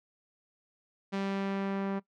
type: tone with low-pass filter sweep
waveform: sawtooth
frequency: 196 Hz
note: G3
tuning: in tune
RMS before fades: -33 dBFS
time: 1.12-2 s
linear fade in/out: 20 ms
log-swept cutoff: 4100 to 1500 Hz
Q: 0.79
effects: noise-tail reverb RT60 0.1 s tail -19 dB re dry